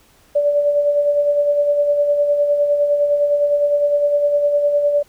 sine tone with tremolo, 581 Hz, D5, 19 cents flat, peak -11 dBFS, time 0.35-5.03 s, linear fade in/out 10 ms, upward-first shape sine, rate 9.8 Hz, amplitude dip 45%, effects pink hiss -53 dBFS RMS until 5.08 s

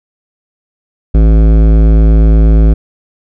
sine tone with hard clipping, 54.2 Hz, A1, 25 cents flat, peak -5 dBFS, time 1.14-2.74 s, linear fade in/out 10 ms, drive 15 dB, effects none

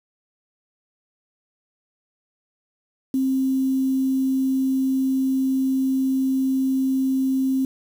sine tone with quantisation, 264.6 Hz, C4, 20 cents sharp, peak -18 dBFS, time 3.14-7.65 s, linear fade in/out 2 ms, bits 7, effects none

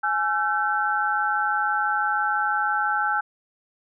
sine tone cluster, 839 / 1347 / 1533 Hz, G#5 / E6 / G6, +17 / +37 / -39 cents, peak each -25 dBFS, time 0.03-3.21 s, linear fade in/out 10 ms, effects none

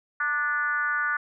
sine tone with frequency modulation, 1466 Hz, F#6, 16 cents flat, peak -23 dBFS, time 0.2-1.17 s, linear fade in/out 5 ms, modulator 283 Hz, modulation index 1, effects none

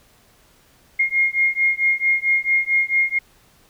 sine beating tone pair, 2135 / 2139.5 Hz, C7 / C7, +34 / +38 cents, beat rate 4.5 Hz, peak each -19 dBFS, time 0.99-3.19 s, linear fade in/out 10 ms, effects pink hiss -55 dBFS RMS until 3.69 s

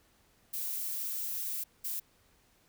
violet noise bursts at uneven times, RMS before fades -36 dBFS, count 2, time 0.53-1.64 / 1.84-2 s, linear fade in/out 10 ms, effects pink hiss -67 dBFS RMS until 2.68 s

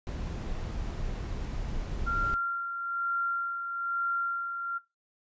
brown noise, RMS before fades -34 dBFS, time 0.07-2.34 s, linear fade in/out 0 ms
sine tone with tremolo, 1381 Hz, F6, 20 cents flat, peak -25 dBFS, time 2.06-4.79 s, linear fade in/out 20 ms, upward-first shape sine, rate 1.1 Hz, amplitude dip 50%
effects noise-tail reverb RT60 0.2 s tail -17 dB re dry + resampled to 16000 Hz

